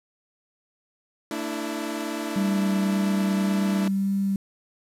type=chord; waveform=sawtooth; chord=A suspended fourth; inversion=none; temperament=equal with one note detuned; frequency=225.1 / 293.7 / 329.6 Hz; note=A3 / D4 / E4; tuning=+40 / 0 / 0 cents; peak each=-30 / -28 / -28 dBFS; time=1.31-3.88 s; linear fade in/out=2 ms
type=tone with vibrato; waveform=sine; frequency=196 Hz; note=G3; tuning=in tune; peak=-21 dBFS; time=2.36-4.36 s; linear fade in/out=2 ms; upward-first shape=sine; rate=1.8 Hz; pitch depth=9 cents each way
effects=resampled to 32000 Hz + 8-bit